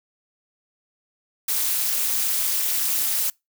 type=noise with amplitude modulation; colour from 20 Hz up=blue; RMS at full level=-19 dBFS; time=1.48-3.3 s; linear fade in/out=5 ms; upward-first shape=sine; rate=273 Hz; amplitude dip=90%; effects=noise-tail reverb RT60 0.2 s tail -25 dB re dry